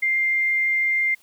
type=tone; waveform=sine; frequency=2102 Hz; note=C7; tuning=7 cents sharp; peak=-18 dBFS; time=0.02-1.15 s; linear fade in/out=10 ms; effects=white hiss -57 dBFS RMS until 1.22 s